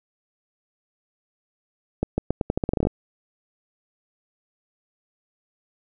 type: accelerating click train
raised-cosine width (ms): 2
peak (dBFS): -8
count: 14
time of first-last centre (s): 2.03-2.87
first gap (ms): 150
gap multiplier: 0.84
effects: none